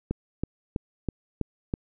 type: click train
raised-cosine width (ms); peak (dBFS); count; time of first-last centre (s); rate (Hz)
3; -14; 6; 0.11-1.739; 3.07
effects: none